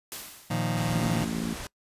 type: noise with exponential decay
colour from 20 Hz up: white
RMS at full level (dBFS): -35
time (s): 0.12-0.91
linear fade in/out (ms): 0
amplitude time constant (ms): 170
type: chord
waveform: sawtooth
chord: Bb suspended fourth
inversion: none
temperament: just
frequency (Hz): 116.54 / 155.39 / 174.81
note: Bb2 / Eb3 / F3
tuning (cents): 0 / -2 / +2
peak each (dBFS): -26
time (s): 0.5-1.25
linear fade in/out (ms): 10
type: low-pass noise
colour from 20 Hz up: pink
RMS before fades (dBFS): -38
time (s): 0.77-1.67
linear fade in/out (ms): 2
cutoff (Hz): 12000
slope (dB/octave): 24
type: harmonic tone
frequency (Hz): 56.2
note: A1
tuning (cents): +37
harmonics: 3 / 4 / 5 / 6 / 7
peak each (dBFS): -34 / -31 / -36 / -41 / -44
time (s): 0.94-1.54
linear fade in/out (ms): 10
effects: noise-tail reverb RT60 0.1 s tail -23 dB re dry + resampled to 32000 Hz